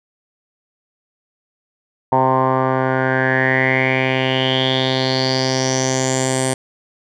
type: tone with low-pass filter sweep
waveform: 10% pulse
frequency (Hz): 130.81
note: C3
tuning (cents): 0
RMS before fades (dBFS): -17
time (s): 2.12-6.54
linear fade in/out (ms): 5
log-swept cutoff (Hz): 920 to 8800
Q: 6.9
effects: none